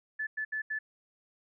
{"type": "tone bursts at uneven times", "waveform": "sine", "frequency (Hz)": 1737, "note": "A6", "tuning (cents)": -23, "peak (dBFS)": -31, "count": 4, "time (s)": [[0.19, 0.27], [0.37, 0.45], [0.52, 0.62], [0.7, 0.79]], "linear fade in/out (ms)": 10, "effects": []}